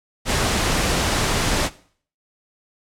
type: noise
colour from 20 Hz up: pink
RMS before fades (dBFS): -20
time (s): 0.25-1.7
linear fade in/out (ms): 50
effects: noise-tail reverb RT60 0.5 s tail -18 dB re dry + low-pass 9000 Hz 12 dB/octave